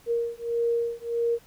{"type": "beating tone pair", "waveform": "sine", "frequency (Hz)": [467.3, 468.9], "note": ["A#4", "A#4"], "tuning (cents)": [4, 10], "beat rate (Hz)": 1.6, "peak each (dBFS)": -27, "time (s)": [0.06, 1.39], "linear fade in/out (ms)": 50, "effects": ["pink hiss -56 dBFS RMS until 1.46 s"]}